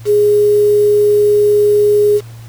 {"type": "tone with quantisation", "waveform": "sine", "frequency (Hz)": 415.3, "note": "G#4", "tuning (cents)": 0, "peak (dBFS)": -7, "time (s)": [0.05, 2.21], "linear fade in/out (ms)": 50, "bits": 5, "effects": ["added 115 Hz sine -30 dBFS peak until 2.48 s", "pink hiss -43 dBFS RMS until 2.48 s"]}